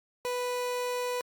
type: tone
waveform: 30% pulse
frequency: 493.9 Hz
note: B4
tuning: in tune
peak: -27 dBFS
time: 0.25-1.21 s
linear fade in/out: 0 ms
effects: Opus 48 kbps